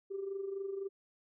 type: tone with amplitude modulation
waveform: sine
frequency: 392 Hz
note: G4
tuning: in tune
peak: -33 dBFS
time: 0.1-0.89 s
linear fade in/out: 20 ms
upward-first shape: sine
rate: 23.9 Hz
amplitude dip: 60%
effects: tanh soft clip ceiling -30 dBFS